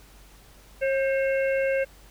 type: harmonic tone with a mistuned harmonic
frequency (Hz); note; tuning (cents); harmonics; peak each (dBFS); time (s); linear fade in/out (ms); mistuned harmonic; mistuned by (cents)
540; C#5; -45; 1 / 3 / 4 / 5; -22 / -32 / -34 / -36; 0.81-1.85; 20; 3; -40
effects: added 48 Hz sine -51 dBFS peak until 2.1 s + pink hiss -54 dBFS RMS until 2.1 s